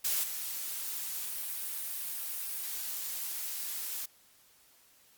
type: noise with level steps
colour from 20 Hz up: blue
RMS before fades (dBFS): -30 / -37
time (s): 0.04-4.06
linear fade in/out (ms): 10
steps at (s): 0.23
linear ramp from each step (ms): 10
effects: white hiss -63 dBFS RMS until 5.17 s + Opus 48 kbps